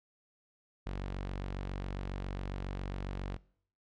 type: tone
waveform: sawtooth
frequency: 47.32 Hz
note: F#1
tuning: 40 cents sharp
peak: -32 dBFS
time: 0.86-3.37 s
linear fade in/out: 10 ms
effects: noise-tail reverb RT60 0.6 s tail -22 dB re dry + low-pass 4000 Hz 12 dB/octave